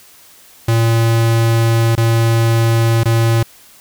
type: tone with dropouts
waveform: square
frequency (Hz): 114.6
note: A#2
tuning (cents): -29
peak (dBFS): -11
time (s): 0.68-3.43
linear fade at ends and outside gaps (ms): 5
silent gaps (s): 1.954-1.976 / 3.035-3.055
effects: white hiss -44 dBFS RMS until 3.8 s